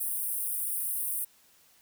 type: high-pass noise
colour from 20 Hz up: pink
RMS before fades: -32 dBFS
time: 0-1.25 s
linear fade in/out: 10 ms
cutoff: 8900 Hz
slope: 96 dB/octave
effects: white hiss -62 dBFS RMS until 1.81 s